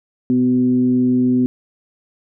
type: tone with frequency modulation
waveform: sine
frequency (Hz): 251.2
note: B3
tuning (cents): +30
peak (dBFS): -12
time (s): 0.3-1.46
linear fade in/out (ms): 0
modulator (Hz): 127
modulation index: 0.43
effects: none